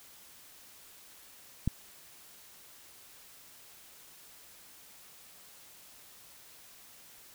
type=click; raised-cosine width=5 ms; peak=-15 dBFS; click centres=1.676 s; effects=white hiss -55 dBFS RMS until 7.34 s